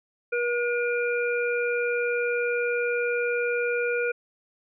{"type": "harmonic tone", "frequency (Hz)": 480, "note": "B4", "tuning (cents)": -49, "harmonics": [1, 3, 5], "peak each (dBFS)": [-25, -29, -31], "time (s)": [0.32, 4.12], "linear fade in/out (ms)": 10, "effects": []}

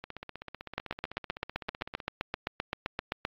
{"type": "two click trains", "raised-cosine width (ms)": 0.3, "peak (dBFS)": [-23, -14], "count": [32, 20], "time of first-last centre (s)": [[0.04, 2.002], [0.78, 3.251]], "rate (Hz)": [15.8, 7.69], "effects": ["low-pass 4000 Hz 12 dB/octave", "AAC 32 kbps"]}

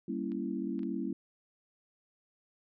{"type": "chord", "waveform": "sine", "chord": "G diminished seventh", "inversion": "none", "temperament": "equal with one note detuned", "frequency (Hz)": [196, 233.1, 277.2, 332.7], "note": ["G3", "Bb3", "Db4", "Fb4"], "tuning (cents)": [0, 0, 0, 16], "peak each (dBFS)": -38, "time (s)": [0.08, 1.13], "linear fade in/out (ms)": 5}
{"type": "clicks", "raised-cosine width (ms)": 0.3, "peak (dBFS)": -40, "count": 3, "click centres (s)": [0.319, 0.792, 0.832]}
{"effects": []}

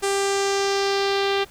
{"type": "tone with low-pass filter sweep", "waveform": "sawtooth", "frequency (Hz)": 395.5, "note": "G4", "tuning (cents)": 15, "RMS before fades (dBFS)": -22, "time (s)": [0.02, 1.45], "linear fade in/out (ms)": 20, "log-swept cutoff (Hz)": [8900, 3500], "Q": 2.3, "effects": ["pink hiss -49 dBFS RMS until 1.5 s"]}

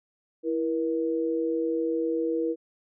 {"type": "tone pair together", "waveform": "sine", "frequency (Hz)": [329.6, 477.3], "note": ["E4", "A#4"], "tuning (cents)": [0, 41], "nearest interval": "tritone", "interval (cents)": 641, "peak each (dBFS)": -27, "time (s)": [0.43, 2.56], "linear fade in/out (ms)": 50, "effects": []}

